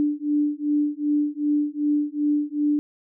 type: beating tone pair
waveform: sine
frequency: 293.7 / 296.3 Hz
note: D4 / D4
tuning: 0 / +15 cents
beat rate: 2.6 Hz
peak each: -23 dBFS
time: 0-2.79 s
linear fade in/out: 0 ms
effects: none